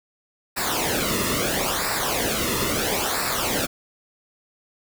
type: noise with flanger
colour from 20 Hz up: pink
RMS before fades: -24 dBFS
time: 0.56-3.67 s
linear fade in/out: 20 ms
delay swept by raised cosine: 0.31 to 1.31 ms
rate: 0.75 Hz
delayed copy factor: -0.75
effects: none